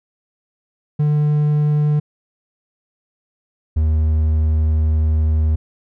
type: tone pair in turn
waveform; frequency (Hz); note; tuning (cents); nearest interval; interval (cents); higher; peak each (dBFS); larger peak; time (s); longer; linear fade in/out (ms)
triangle; 149.1 / 77.94; D3 / D#2; +27 / +4; major seventh; 1123; first; -11; neither; 0.99-2 / 3.76-5.56; second; 10
effects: none